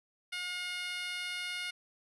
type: tone with high-pass filter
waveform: 10% pulse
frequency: 717 Hz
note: F5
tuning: 45 cents sharp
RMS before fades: -38 dBFS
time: 0.32-1.71 s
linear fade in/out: 10 ms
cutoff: 1800 Hz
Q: 1.6
effects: resampled to 24000 Hz